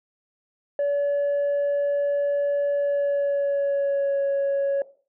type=tone with pitch glide; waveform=sine; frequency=571 to 556.3 Hz; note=D5 to C#5; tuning=-49 to +6 cents; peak=-18 dBFS; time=0.79-4.82 s; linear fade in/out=2 ms; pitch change=-45 cents; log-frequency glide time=2.74-4.23 s; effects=noise-tail reverb RT60 0.4 s tail -17 dB re dry + tanh soft clip ceiling -19 dBFS